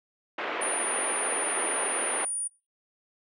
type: band-pass noise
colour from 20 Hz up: pink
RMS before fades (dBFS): -32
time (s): 0.38-2.25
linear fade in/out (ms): 5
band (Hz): 360 to 2700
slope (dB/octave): 24
type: tone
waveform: sine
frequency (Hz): 9490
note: D9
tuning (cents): +17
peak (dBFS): -28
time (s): 0.61-2.48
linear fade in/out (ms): 10
effects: noise-tail reverb RT60 0.3 s tail -23 dB re dry